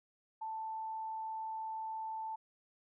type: tone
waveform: sine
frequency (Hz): 883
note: A5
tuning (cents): +6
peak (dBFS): -38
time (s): 0.41-2.36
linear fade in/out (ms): 10
effects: none